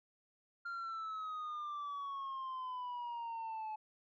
sine exponential sweep, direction down, 1396.9 to 858 Hz, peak -37 dBFS, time 0.65-3.76 s, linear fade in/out 10 ms, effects tanh soft clip ceiling -39 dBFS

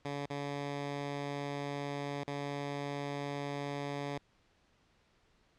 10% pulse tone with dropouts, 142.6 Hz, C#3, 49 cents sharp, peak -28 dBFS, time 0.05-4.18 s, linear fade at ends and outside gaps 2 ms, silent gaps 0.259-0.302 / 2.235-2.278 s, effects pink hiss -70 dBFS RMS until 5.58 s + low-pass 5000 Hz 12 dB/octave

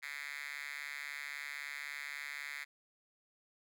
5% pulse tone with high-pass filter, 143.8 Hz, D3, 36 cents flat, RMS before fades -44 dBFS, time 0.02-2.65 s, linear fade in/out 20 ms, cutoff 2100 Hz, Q 5.5, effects none

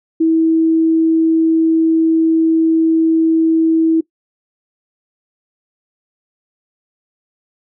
sine tone, 324 Hz, E4, 30 cents flat, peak -9 dBFS, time 0.2-4.01 s, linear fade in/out 10 ms, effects noise-tail reverb RT60 0.1 s tail -20 dB re dry

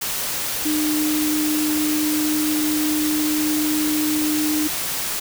sine tone in noise, 304.5 Hz, D#4, 37 cents flat, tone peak -19 dBFS, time 0.65-4.68 s, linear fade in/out 10 ms, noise white, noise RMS -25 dBFS, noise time 0.01-5.2 s, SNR +3 dB, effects none

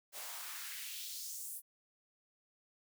white noise with high-pass filter sweep, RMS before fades -45 dBFS, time 0.12-1.62 s, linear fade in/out 50 ms, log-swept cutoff 550 to 11000 Hz, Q 1.8, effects none

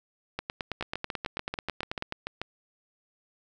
two click trains, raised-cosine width 0.3 ms, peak -16 / -15 dBFS, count 12 / 16, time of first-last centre 0.81-2.416 / 0.39-2.024 s, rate 6.85 / 9.18 Hz, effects none

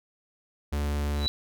45% pulse tone, 72.8 Hz, D2, 15 cents flat, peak -26 dBFS, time 0.72-1.27 s, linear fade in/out 10 ms
sine tone with exponential growth, 3942 Hz, B7, 4 cents flat, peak -21 dBFS, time 1.14-1.28 s, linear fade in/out 0 ms, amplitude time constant 29 ms
effects none

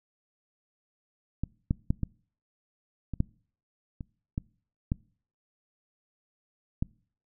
clicks, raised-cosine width 5 ms, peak -17 / -12 / -12 / -16 / -21 / -12 / -25 / -17 / -14 / -15 dBFS, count 10, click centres 1.436 / 1.709 / 1.905 / 2.033 / 3.137 / 3.204 / 4.008 / 4.379 / 4.919 / 6.825 s, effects noise-tail reverb RT60 0.5 s tail -25 dB re dry

